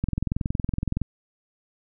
click train, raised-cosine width 5 ms, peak -12 dBFS, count 22, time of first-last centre 0.04-1.017 s, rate 21.5 Hz, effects none

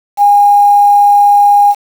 sine tone with quantisation, 816 Hz, G#5, 31 cents flat, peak -3 dBFS, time 0.17-1.75 s, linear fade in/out 50 ms, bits 5, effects none

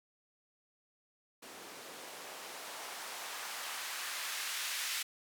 blue noise with band-pass filter sweep, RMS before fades -42 dBFS, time 1.42-5.03 s, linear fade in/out 10 ms, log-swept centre 310 to 2200 Hz, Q 0.89, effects none

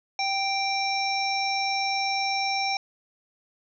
harmonic tone, 784 Hz, G5, in tune, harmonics 1 / 3 / 5 / 7 / 8, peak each -27 / -29 / -36 / -30 / -43 dBFS, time 0.19-2.77 s, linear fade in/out 2 ms, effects none

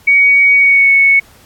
sine tone with pitch glide, 2248 to 2212 Hz, C#7 to C#7, +24 to -4 cents, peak -5 dBFS, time 0.07-1.2 s, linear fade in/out 10 ms, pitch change -28 cents, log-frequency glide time 0.57-0.91 s, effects pink hiss -45 dBFS RMS until 1.45 s + AAC 64 kbps

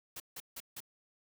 white noise bursts, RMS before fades -44 dBFS, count 4, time 0.16-0.804 s, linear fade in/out 5 ms, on 41 ms, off 160 ms, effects none

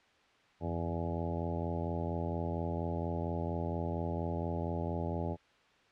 harmonic tone with a mistuned harmonic, 84.3 Hz, E2, 39 cents sharp, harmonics 1 / 2 / 3 / 4 / 5 / 6 / 7 / 8 / 9 / 10, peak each -37 / -39 / -42 / -43 / -43 / -47 / -43 / -47 / -48 / -45 dBFS, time 0.6-5.37 s, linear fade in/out 50 ms, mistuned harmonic 1, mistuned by +99 cents, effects white hiss -65 dBFS RMS until 5.91 s + low-pass 3000 Hz 12 dB/octave

